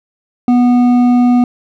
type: tone with hard clipping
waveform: sine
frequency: 245.2 Hz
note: B3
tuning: 12 cents flat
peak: -8 dBFS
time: 0.48-1.44 s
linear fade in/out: 2 ms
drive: 7 dB
effects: none